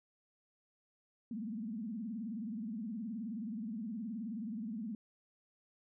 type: tone with vibrato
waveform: sine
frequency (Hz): 220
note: A3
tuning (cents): 0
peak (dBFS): -38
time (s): 1.31-4.95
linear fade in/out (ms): 2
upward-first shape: sine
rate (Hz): 19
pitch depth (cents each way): 180
effects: none